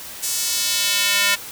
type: tone with high-pass filter sweep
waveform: square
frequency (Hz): 201.6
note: G3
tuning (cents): +49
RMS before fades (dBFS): -20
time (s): 0.22-1.36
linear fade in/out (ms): 20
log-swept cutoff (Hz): 7100 to 1900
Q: 1.1
effects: white hiss -35 dBFS RMS until 1.51 s